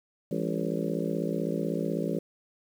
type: harmonic tone with a mistuned harmonic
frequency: 56 Hz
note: A1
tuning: 31 cents sharp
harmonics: 3 / 4 / 5 / 6 / 7 / 8 / 9 / 10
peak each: -33 / -34 / -35 / -36 / -36 / -37 / -38 / -38 dBFS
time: 0.31-2.19 s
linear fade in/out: 5 ms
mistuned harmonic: 4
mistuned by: -140 cents
effects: 9-bit